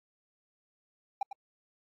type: tone with echo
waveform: triangle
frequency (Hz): 795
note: G5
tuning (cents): +24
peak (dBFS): -24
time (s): 1.21-1.23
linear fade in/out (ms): 5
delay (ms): 100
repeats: 1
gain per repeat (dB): -12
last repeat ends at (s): 1.33
effects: tanh soft clip ceiling -23 dBFS + AAC 48 kbps